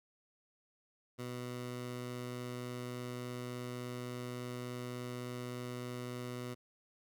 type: tone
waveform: 15% pulse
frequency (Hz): 123.47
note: B2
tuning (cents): 0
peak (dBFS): -34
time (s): 1.18-6.55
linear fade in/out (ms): 20
effects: none